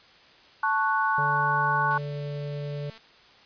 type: chord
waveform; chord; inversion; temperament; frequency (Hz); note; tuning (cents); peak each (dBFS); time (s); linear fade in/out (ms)
sine; F# minor; first; equal; 880 / 1108.7 / 1480; A5 / C#6 / F#6; 0 / 0 / 0; -26; 0.63-1.98; 5
type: harmonic tone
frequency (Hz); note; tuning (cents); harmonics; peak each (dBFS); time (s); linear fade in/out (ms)
145.2; D3; -19; 1 / 3 / 4; -31 / -39 / -39; 1.18-2.9; 2
type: click train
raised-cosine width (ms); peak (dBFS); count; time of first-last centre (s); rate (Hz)
0.2; -32; 239; 1.91-2.977; 223
effects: white hiss -54 dBFS RMS until 3.45 s + resampled to 11025 Hz